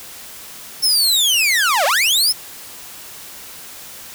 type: linear two-way sweep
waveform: sawtooth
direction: down then up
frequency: 5400 to 531 to 5400 Hz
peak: -10 dBFS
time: 0.82-2.33 s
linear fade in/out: 20 ms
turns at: 1.85 s
effects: white hiss -36 dBFS RMS until 4.14 s